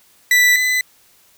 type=tone pair in turn; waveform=40% pulse; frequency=1975.5 / 2007 Hz; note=B6 / B6; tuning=0 / +27 cents; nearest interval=unison; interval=27 cents; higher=second; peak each=-9 / -14 dBFS; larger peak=first; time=0.31-0.56 / 0.56-0.81 s; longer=neither; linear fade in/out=2 ms; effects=white hiss -53 dBFS RMS until 1.37 s